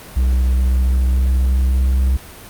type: tone with pitch glide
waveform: triangle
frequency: 63.3 to 65.19 Hz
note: B1 to C2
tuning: +43 to -6 cents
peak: -10 dBFS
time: 0.16-2.17 s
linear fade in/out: 10 ms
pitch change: +51 cents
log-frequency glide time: 0.41-2.05 s
effects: pink hiss -37 dBFS RMS until 2.49 s + Opus 48 kbps